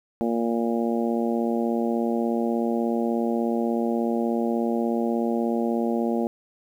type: harmonic tone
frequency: 116.54 Hz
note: A#2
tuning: in tune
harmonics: 2 / 3 / 4 / 5 / 6 / 7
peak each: -24 / -28 / -30 / -32 / -34 / -35 dBFS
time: 0.21-6.27 s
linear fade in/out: 0 ms
effects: 9-bit